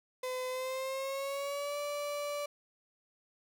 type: tone with pitch glide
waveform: 35% pulse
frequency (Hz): 509 to 581.3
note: C5 to D5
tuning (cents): -48 to -18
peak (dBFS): -33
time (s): 0.23-2.46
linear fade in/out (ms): 5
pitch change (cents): +230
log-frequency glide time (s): 0.49-1.78
effects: none